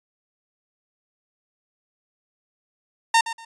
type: tone with echo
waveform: sawtooth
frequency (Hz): 913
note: A#5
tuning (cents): -36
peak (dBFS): -10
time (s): 3.14-3.21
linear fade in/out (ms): 5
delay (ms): 120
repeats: 2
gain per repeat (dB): -13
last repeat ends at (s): 3.45
effects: resampled to 22050 Hz